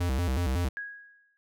square tone with vibrato, 75.6 Hz, D#2, 49 cents flat, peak -26 dBFS, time 0-0.69 s, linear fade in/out 10 ms, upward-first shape square, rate 5.4 Hz, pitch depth 260 cents each way
sine tone with exponential decay, 1653 Hz, G#6, 9 cents flat, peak -31 dBFS, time 0.77-1.37 s, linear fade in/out 0 ms, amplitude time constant 130 ms
effects none

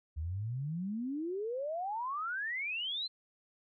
sine exponential sweep, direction up, 73.3 to 4186 Hz, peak -34 dBFS, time 0.16-3.08 s, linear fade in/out 20 ms, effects none

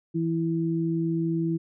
sine tone pair together, 164.8 / 329.6 Hz, E3 / E4, 0 / 0 cents, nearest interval octave, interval 1200 cents, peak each -26 dBFS, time 0.14-1.58 s, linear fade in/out 20 ms, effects none

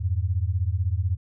sine beating tone pair, 84.6 / 100.6 Hz, E2 / G2, +45 / +45 cents, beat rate 16 Hz, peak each -24 / -25 dBFS, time 0-1.17 s, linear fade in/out 20 ms, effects none

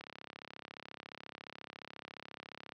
click train, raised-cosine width 0.3 ms, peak -30 dBFS, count 94, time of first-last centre 0.01-2.721 s, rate 34.3 Hz, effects high-pass 150 Hz 12 dB/octave

